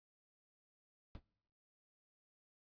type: noise with exponential decay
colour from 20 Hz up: brown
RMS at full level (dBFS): -43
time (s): 1.15-1.23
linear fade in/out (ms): 0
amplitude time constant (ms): 16
effects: noise-tail reverb RT60 0.9 s tail -25 dB re dry + resampled to 11025 Hz